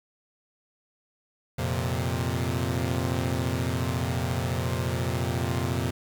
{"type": "chord", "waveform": "sawtooth", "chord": "F suspended fourth", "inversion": "none", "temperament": "equal", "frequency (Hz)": [87.31, 116.54, 130.81], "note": ["F2", "Bb2", "C3"], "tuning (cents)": [0, 0, 0], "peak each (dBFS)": -26, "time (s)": [1.58, 5.91], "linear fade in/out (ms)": 10, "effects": ["8-bit"]}